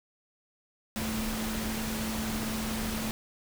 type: tone in noise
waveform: sine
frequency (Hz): 220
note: A3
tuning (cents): 0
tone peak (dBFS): -33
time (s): 0.96-3.11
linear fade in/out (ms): 0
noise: pink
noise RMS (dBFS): -35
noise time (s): 0.96-3.11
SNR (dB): -1
effects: none